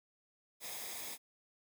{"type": "noise with comb filter", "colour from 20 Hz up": "white", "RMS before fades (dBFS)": -44, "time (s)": [0.6, 1.18], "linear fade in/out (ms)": 50, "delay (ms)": 0.69, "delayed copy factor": -0.6, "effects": []}